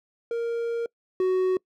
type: tone pair in turn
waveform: triangle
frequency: 466.2 / 371.8 Hz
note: A#4 / F#4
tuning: 0 / +8 cents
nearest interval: major third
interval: 392 cents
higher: first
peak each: -23 / -18 dBFS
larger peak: second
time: 0.31-0.86 / 1.2-1.57 s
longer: first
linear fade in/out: 2 ms
effects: noise-tail reverb RT60 0.1 s tail -25 dB re dry